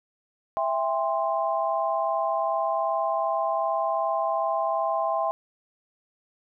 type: chord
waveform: sine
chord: C major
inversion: first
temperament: equal with one note detuned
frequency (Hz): 659.3 / 801.9 / 1046.5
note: E5 / G5 / C6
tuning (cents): 0 / +39 / 0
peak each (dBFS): -26 / -28 / -28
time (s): 0.57-5.31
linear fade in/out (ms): 0
effects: none